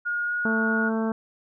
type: tone with pitch glide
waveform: sine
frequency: 1431 to 1444.3 Hz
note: F6 to F#6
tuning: +42 to -42 cents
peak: -24 dBFS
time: 0.05-0.9 s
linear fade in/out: 20 ms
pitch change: +16 cents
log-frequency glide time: 0.25-0.33 s
type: harmonic tone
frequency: 222.6 Hz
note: A3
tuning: 20 cents sharp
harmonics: 1 / 2 / 3 / 4 / 5 / 6 / 7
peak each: -24 / -30 / -34 / -36 / -38 / -40 / -41 dBFS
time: 0.45-1.12 s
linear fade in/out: 2 ms
effects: none